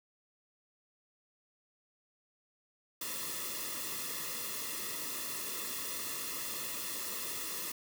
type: noise with comb filter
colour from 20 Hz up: white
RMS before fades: -39 dBFS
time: 3.01-7.72 s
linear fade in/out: 5 ms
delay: 1.3 ms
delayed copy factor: -0.9
effects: none